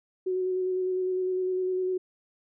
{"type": "tone with vibrato", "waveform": "sine", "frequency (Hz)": 370, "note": "F#4", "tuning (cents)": 0, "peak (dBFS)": -25, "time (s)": [0.26, 1.98], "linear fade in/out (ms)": 10, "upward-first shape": "square", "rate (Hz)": 9.9, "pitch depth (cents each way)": 13, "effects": []}